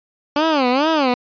15% pulse tone with vibrato, 282.3 Hz, C#4, 32 cents sharp, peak -8 dBFS, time 0.36-1.14 s, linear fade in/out 2 ms, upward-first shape sine, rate 2.3 Hz, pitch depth 240 cents each way, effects resampled to 11025 Hz

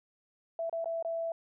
sine tone with dropouts, 663 Hz, E5, 10 cents sharp, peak -31 dBFS, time 0.59-1.32 s, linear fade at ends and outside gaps 2 ms, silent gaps 0.696-0.727 / 0.844-0.857 / 1.026-1.048 s, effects none

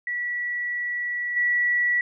sine tone with level steps, 1944 Hz, B6, 28 cents flat, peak -25 / -19 dBFS, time 0.07-2.01 s, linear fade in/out 2 ms, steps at 1.36 s, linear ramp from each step 10 ms, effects none

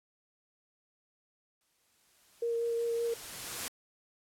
white noise with exponential growth, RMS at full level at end -36 dBFS, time 1.61-3.68 s, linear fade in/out 0 ms, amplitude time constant 450 ms
sine tone with vibrato, 466.2 Hz, A#4, in tune, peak -29 dBFS, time 2.42-3.14 s, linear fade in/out 5 ms, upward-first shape sine, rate 5.3 Hz, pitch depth 11 cents each way
effects low-pass 12000 Hz 12 dB/octave + AAC 64 kbps

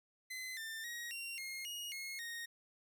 sawtooth tone with pitch steps, 2039 / 1790 / 1893 / 2758 / 2141 / 2877 / 2160 / 1862 Hz, C7 / A6 / A#6 / F7 / C7 / F#7 / C#7 / A#6, -45 / +29 / +26 / -22 / +39 / -49 / -45 / -2 cents, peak -39 dBFS, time 0.3-2.46 s, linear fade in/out 10 ms, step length 270 ms, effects none

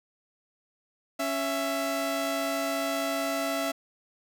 sawtooth tone pair together, 277.2 / 665 Hz, C#4 / E5, 0 / +15 cents, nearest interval octave + minor third, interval 1515 cents, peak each -28 / -25 dBFS, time 1.19-3.72 s, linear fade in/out 10 ms, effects none

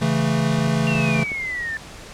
square chord, A major, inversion first, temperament equal, 138.59 / 164.81 / 220 Hz, C#3 / E3 / A3, 0 / 0 / 0 cents, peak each -23 dBFS, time 0.01-1.24 s, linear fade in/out 10 ms
clicks, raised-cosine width 2 ms, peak -19 dBFS, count 9, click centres 0.587 / 0.677 / 0.917 / 0.954 / 0.999 / 1.088 / 1.161 / 1.194 / 1.318 s
sine exponential sweep, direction down, 2781 to 1760 Hz, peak -24 dBFS, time 0.87-1.77 s, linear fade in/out 0 ms
effects pink hiss -39 dBFS RMS until 2.13 s + low-pass 8000 Hz 12 dB/octave

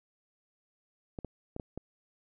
clicks, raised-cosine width 2 ms, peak -25 dBFS, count 5, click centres 1.188 / 1.247 / 1.564 / 1.598 / 1.776 s, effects none

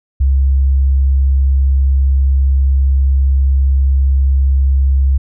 sine tone, 67.5 Hz, C#2, 45 cents flat, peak -8 dBFS, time 0.2-5.18 s, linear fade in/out 10 ms, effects none

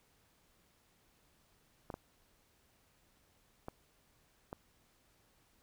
clicks, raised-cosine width 1 ms, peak -28 dBFS, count 4, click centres 1.902 / 1.941 / 3.684 / 4.529 s, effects pink hiss -71 dBFS RMS until 5.62 s

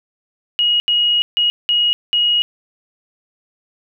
sine tone bursts at uneven times, 2891 Hz, F#7, 41 cents flat, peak -12 dBFS, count 5, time 0.59-0.8 / 0.88-1.22 / 1.37-1.5 / 1.69-1.93 / 2.13-2.42 s, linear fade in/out 0 ms, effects none

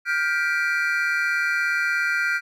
triangle chord, G dominant seventh, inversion third, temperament just, 1411.2 / 1568 / 1960 / 2352 Hz, F6 / G6 / B6 / D7, +18 / 0 / -14 / +2 cents, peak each -22 / -24 / -27 / -26 dBFS, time 0.05-2.41 s, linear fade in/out 50 ms, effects none

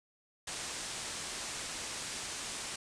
white low-pass noise, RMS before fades -41 dBFS, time 0.47-2.76 s, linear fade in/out 5 ms, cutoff 9200 Hz, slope 48 dB/octave, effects none

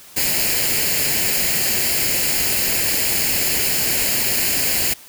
white noise with comb filter, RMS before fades -19 dBFS, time 0.16-4.94 s, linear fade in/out 10 ms, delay 0.42 ms, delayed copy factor +0.65, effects white hiss -43 dBFS RMS until 5.08 s

